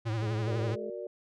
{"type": "tone with vibrato", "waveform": "square", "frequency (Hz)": 111.1, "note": "A2", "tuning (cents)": 17, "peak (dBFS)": -30, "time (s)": [0.05, 0.76], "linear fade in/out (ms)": 20, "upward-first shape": "triangle", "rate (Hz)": 12, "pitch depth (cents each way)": 95}
{"type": "harmonic tone", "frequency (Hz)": 212.5, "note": "G#3", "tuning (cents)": 40, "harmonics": [1, 2, 3], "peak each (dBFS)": [-43, -40, -53], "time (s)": [0.22, 0.9], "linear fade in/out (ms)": 0}
{"type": "chord", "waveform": "sine", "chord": "Gb augmented", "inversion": "none", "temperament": "equal", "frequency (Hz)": [370, 466.2, 587.3], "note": ["Gb4", "Bb4", "D5"], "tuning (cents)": [0, 0, 0], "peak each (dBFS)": -40, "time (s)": [0.47, 1.07], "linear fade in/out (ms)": 2}
{"effects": ["low-pass 5000 Hz 12 dB/octave"]}